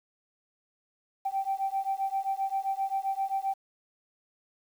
sine beating tone pair, 775 / 782.6 Hz, G5 / G5, -20 / -3 cents, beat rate 7.6 Hz, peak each -30 dBFS, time 1.25-3.54 s, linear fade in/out 10 ms, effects tanh soft clip ceiling -21 dBFS + 9-bit

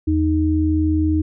sine tone pair together, 82.24 / 310.5 Hz, E2 / D#4, -4 / -3 cents, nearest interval octave + major seventh, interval 2301 cents, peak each -18 / -17 dBFS, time 0.07-1.22 s, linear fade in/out 10 ms, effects none

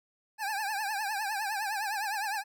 25% pulse tone with vibrato, 830.6 Hz, G#5, in tune, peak -27 dBFS, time 0.38-2.44 s, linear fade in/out 50 ms, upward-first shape triangle, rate 9.8 Hz, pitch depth 140 cents each way, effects none

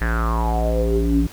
square tone with low-pass filter sweep, 57 Hz, A#1, 38 cents flat, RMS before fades -19 dBFS, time 0.01-1.27 s, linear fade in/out 5 ms, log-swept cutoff 1800 to 240 Hz, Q 8.5, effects pink hiss -42 dBFS RMS until 1.32 s

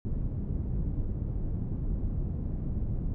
pink low-pass noise, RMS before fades -31 dBFS, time 0.05-3.14 s, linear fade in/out 0 ms, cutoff 180 Hz, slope 12 dB/octave, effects none

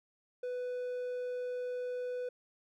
triangle tone, 496.6 Hz, B4, 9 cents sharp, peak -33 dBFS, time 0.43-2.29 s, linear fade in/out 5 ms, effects none

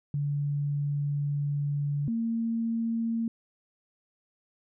sine tone pair in turn, 144.1 / 228.7 Hz, D3 / A#3, -33 / -33 cents, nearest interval minor sixth, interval 800 cents, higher second, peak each -26 dBFS, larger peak neither, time 0.14-2.08 / 2.08-3.28 s, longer first, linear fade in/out 2 ms, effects none

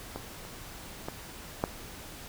clicks, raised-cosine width 1 ms, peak -21 / -30 / -20 / -12 dBFS, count 4, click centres 0.16 / 0.451 / 1.085 / 1.639 s, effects pink hiss -45 dBFS RMS until 2.28 s

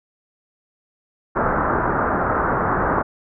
white low-pass noise, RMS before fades -20 dBFS, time 1.35-3.03 s, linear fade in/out 20 ms, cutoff 1500 Hz, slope 48 dB/octave, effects none

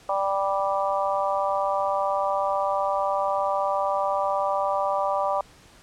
harmonic tone, 196 Hz, G3, in tune, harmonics 3 / 4 / 5 / 6, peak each -26 / -27 / -28 / -29 dBFS, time 0.09-5.41 s, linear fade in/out 2 ms, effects pink hiss -52 dBFS RMS until 5.82 s + low-pass 9000 Hz 12 dB/octave

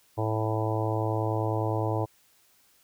harmonic tone, 109.6 Hz, A2, 6 cents flat, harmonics 1 / 3 / 4 / 5 / 6 / 7 / 8 / 9, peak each -28 / -33 / -34 / -35 / -36 / -36 / -37 / -38 dBFS, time 0.17-2.06 s, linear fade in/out 20 ms, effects white hiss -63 dBFS RMS until 2.83 s

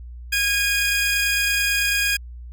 sawtooth tone pair together, 1635 / 2467 Hz, G#6 / D#7, -28 / -15 cents, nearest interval perfect fifth, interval 713 cents, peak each -18 dBFS, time 0.32-2.17 s, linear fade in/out 10 ms, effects added 60 Hz sine -34 dBFS peak until 2.52 s

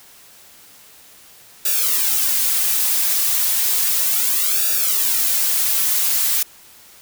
blue noise with flanger, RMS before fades -18 dBFS, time 1.65-6.43 s, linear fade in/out 5 ms, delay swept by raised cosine 0.95 to 4.75 ms, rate 0.33 Hz, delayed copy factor -0.95, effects white hiss -46 dBFS RMS until 7.01 s

